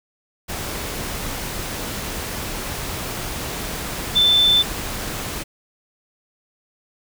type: tone in noise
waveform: sine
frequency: 3532 Hz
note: A7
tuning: 6 cents sharp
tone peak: -12 dBFS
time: 4.15-4.63 s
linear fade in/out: 20 ms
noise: pink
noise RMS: -28 dBFS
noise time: 0.48-5.44 s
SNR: +13 dB
effects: none